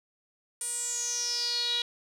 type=tone with band-pass filter sweep; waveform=sawtooth; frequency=480 Hz; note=B4; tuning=49 cents flat; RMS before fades=-31 dBFS; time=0.61-1.82 s; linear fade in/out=2 ms; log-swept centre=9100 to 3600 Hz; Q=9.1; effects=none